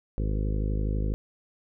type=harmonic tone with a mistuned harmonic; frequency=52.1 Hz; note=G#1; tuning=6 cents sharp; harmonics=1 / 2 / 3 / 4 / 5 / 6 / 7 / 8 / 9 / 10; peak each=-26 / -32 / -36 / -38 / -40 / -42 / -43 / -44 / -45 / -46 dBFS; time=0.18-1.14 s; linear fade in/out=0 ms; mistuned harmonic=10; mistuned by=-28 cents; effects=none